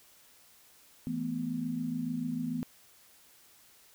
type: chord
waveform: sine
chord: E suspended fourth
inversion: none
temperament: equal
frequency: 164.81 / 220 / 246.9 Hz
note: E3 / A3 / B3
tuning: 0 / 0 / 0 cents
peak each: -38 / -38 / -33 dBFS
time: 1.07-2.63 s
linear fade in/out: 0 ms
effects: white hiss -60 dBFS RMS until 3.94 s